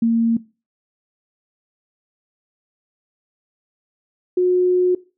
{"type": "tone pair in turn", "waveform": "sine", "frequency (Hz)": [229.6, 362.5], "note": ["A#3", "F#4"], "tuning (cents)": [-26, -35], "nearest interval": "minor sixth", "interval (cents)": 791, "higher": "second", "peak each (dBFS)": -13, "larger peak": "neither", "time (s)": [[0.02, 0.37], [4.37, 4.95]], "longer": "second", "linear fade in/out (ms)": 5, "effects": ["noise-tail reverb RT60 0.3 s tail -19 dB re dry"]}